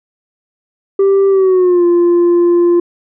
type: tone with pitch glide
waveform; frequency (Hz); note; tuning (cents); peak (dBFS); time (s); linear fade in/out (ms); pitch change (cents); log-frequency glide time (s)
sine; 392 to 347.2; G4 to F4; 0 to -10; -4; 0.99-2.8; 5; -210; 1.29-1.85
effects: tanh soft clip ceiling -6 dBFS